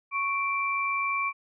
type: tone pair together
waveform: sine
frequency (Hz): 1108 / 2346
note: C#6 / D7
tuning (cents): -1 / -2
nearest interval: octave + minor second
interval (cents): 1299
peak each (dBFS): -28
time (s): 0.11-1.33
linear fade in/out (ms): 50
effects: none